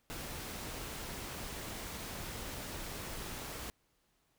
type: noise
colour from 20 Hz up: pink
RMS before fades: -43 dBFS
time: 0.1-3.7 s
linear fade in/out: 0 ms
effects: pink hiss -75 dBFS RMS until 4.38 s